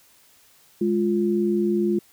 sine tone pair together, 207.6 / 349.2 Hz, G#3 / F4, 0 / 0 cents, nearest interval major sixth, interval 900 cents, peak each -22 / -21 dBFS, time 0.81-1.99 s, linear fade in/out 5 ms, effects white hiss -56 dBFS RMS until 2.12 s

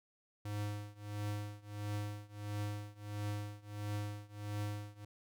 square tone with tremolo, 103.8 Hz, G#2, in tune, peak -36 dBFS, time 0.45-5.05 s, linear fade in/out 5 ms, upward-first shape triangle, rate 1.5 Hz, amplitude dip 95%, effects none

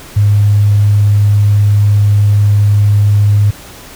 triangle tone with tanh clipping, 102.9 Hz, G#2, 16 cents flat, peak -5 dBFS, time 0.16-3.51 s, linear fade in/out 10 ms, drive 3 dB, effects pink hiss -33 dBFS RMS until 3.95 s

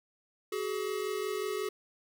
square tone pair together, 378.4 / 423.9 Hz, F#4 / G#4, +39 / +35 cents, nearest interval major second, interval 196 cents, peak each -36 / -35 dBFS, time 0.52-1.69 s, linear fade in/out 5 ms, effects none

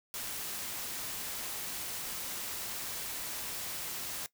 white noise, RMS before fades -39 dBFS, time 0.14-4.26 s, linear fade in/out 0 ms, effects noise-tail reverb RT60 0.1 s tail -18 dB re dry

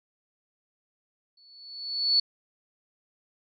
sine tone with exponential growth, 4435 Hz, C#8, in tune, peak -17 dBFS, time 1.37-2.2 s, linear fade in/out 5 ms, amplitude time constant 180 ms, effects none

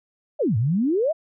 sine exponential two-way sweep, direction down then up, 680 to 102.6 to 680 Hz, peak -18 dBFS, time 0.39-1.13 s, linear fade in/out 20 ms, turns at 0.57 s, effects none

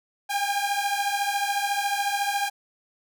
sawtooth beating tone pair, 799 / 813 Hz, G5 / G#5, +33 / -37 cents, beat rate 14 Hz, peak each -23 dBFS, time 0.29-2.5 s, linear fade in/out 20 ms, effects none

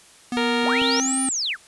square tone with pitch glide, 244.5 to 263.6 Hz, B3 to C4, -17 to +13 cents, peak -24 dBFS, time 0.32-1.29 s, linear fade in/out 2 ms, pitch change +130 cents, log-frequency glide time 0.64-0.82 s
harmonic tone, 466.2 Hz, A#4, in tune, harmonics 1 / 2 / 3 / 4 / 5 / 6 / 7 / 8 / 9, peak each -25 / -28 / -30 / -31 / -32 / -33 / -33 / -34 / -35 dBFS, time 0.37-1 s, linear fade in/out 0 ms
sine linear two-way sweep, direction up then down, 49.03 to 9560 to 1083 Hz, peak -22 dBFS, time 0.63-1.57 s, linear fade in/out 50 ms, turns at 1.23 s
click, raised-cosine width 2 ms, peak -22 dBFS, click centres 0.818 s
effects white hiss -50 dBFS RMS until 1.67 s + resampled to 24000 Hz

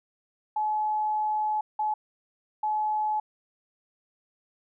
sine tone bursts at uneven times, 854 Hz, G#5, 48 cents sharp, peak -24 dBFS, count 3, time 0.56-1.61 / 1.79-1.94 / 2.63-3.2 s, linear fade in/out 5 ms, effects none

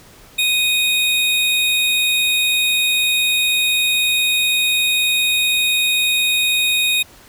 square tone pair together, 2489 / 3729 Hz, D#7 / A#7, 0 / 0 cents, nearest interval perfect fifth, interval 700 cents, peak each -18 / -18 dBFS, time 0.38-7.03 s, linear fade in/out 10 ms, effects pink hiss -45 dBFS RMS until 7.28 s

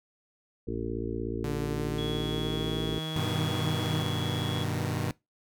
harmonic tone, 56.7 Hz, A#1, 47 cents flat, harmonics 1 / 2 / 4 / 5 / 6 / 7 / 8, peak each -38 / -38 / -38 / -38 / -38 / -38 / -38 dBFS, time 0.67-2.99 s, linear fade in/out 10 ms
sawtooth tone with pitch glide, 146.6 to 158.03 Hz, D3 to D#3, -3 to +27 cents, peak -29 dBFS, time 1.44-4.02 s, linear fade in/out 2 ms, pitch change +130 cents, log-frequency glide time 1.61-2.79 s
sine tone, 3352 Hz, G#7, 15 cents sharp, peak -37 dBFS, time 1.98-4.64 s, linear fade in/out 5 ms
sawtooth chord, G augmented, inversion none, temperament equal with one note detuned, 98 / 123.47 / 154.31 Hz, G2 / B2 / D#3, 0 / 0 / -14 cents, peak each -29 dBFS, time 3.16-5.11 s, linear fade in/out 0 ms
effects noise-tail reverb RT60 0.2 s tail -21 dB re dry

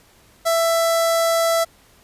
sawtooth tone with notch filter, 664 Hz, E5, 12 cents sharp, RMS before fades -18 dBFS, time 0.45-1.65 s, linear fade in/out 20 ms, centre 2600 Hz, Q 1.7, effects pink hiss -53 dBFS RMS until 2.03 s + resampled to 32000 Hz

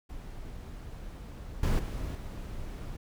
brown noise with level steps, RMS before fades -42 / -26 / -35 / -39 dBFS, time 0.09-2.97 s, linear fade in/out 10 ms, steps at 1.63 / 1.79 / 2.15 s, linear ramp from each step 2 ms, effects none

